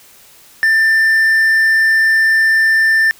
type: tone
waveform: triangle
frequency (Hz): 1784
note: A6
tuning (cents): +23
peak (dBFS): -7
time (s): 0.63-3.11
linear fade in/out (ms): 0
effects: white hiss -44 dBFS RMS until 3.19 s